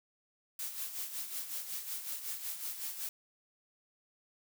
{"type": "noise with tremolo", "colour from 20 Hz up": "blue", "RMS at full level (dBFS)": -38, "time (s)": [0.59, 3.09], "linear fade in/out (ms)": 2, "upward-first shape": "sine", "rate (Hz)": 5.4, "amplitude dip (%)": 60, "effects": []}